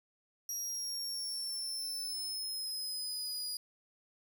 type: exponential sweep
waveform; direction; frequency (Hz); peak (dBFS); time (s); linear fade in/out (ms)
sawtooth; down; 5690 to 4883; -34; 0.49-3.57; 2
effects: 11-bit